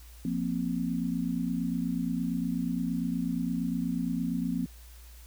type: chord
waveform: sine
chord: F suspended fourth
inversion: none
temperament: equal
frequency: 174.61 / 233.1 / 261.6 Hz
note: F3 / Bb3 / C4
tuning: 0 / 0 / 0 cents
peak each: -32 dBFS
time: 0.25-4.66 s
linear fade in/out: 2 ms
effects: added 59 Hz sine -47 dBFS peak until 5.26 s + white hiss -56 dBFS RMS until 5.26 s